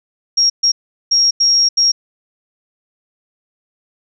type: tone bursts at uneven times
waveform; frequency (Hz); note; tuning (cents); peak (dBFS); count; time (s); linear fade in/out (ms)
sine; 5588; F8; 0; -9; 5; 0.37-0.5 / 0.63-0.72 / 1.11-1.31 / 1.4-1.69 / 1.77-1.92; 10
effects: none